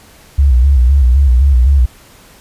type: tone with vibrato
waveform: sine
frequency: 65.41 Hz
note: C2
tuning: in tune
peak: -5 dBFS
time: 0.38-1.86 s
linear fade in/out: 10 ms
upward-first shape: square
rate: 3.9 Hz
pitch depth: 110 cents each way
effects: pink hiss -42 dBFS RMS until 2.4 s + resampled to 32000 Hz